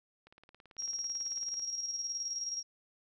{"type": "click train", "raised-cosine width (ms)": 0.3, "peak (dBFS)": -40, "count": 25, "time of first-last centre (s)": [0.27, 1.596], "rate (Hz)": 18.1}
{"type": "tone with tremolo", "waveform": "sine", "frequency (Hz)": 5610, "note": "F8", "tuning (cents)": 7, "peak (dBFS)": -33, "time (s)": [0.78, 2.63], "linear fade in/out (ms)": 20, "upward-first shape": "square", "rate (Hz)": 19, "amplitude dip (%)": 45}
{"effects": []}